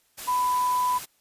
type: tone in noise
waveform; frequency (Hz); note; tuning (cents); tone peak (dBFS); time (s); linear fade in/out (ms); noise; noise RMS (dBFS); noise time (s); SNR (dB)
sine; 996; B5; +14; -21; 0.27-0.99; 20; white; -37; 0.17-1.06; +13
effects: white hiss -66 dBFS RMS until 1.2 s + resampled to 32000 Hz